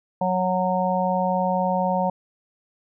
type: harmonic tone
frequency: 184 Hz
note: F#3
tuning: 9 cents flat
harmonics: 1 / 3 / 4 / 5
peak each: -25 / -25 / -25 / -25 dBFS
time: 0.21-2.1 s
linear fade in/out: 5 ms
effects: none